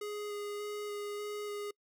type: tone with vibrato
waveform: square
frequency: 414.1 Hz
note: G#4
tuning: 5 cents flat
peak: -38 dBFS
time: 0.01-1.71 s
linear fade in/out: 5 ms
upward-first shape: square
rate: 1.7 Hz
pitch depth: 9 cents each way
effects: noise-tail reverb RT60 0.1 s tail -26 dB re dry